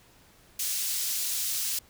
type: high-pass noise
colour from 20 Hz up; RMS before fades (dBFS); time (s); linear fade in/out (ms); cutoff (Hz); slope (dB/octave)
pink; -30; 0.59-1.79; 5; 5200; 12
effects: pink hiss -58 dBFS RMS until 1.89 s